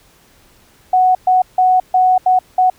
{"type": "tone bursts at uneven times", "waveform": "sine", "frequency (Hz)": 740, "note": "F#5", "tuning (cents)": 0, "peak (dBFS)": -8, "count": 6, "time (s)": [[0.93, 1.15], [1.27, 1.42], [1.58, 1.8], [1.94, 2.18], [2.26, 2.39], [2.58, 2.7]], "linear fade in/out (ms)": 5, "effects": ["pink hiss -50 dBFS RMS until 2.78 s"]}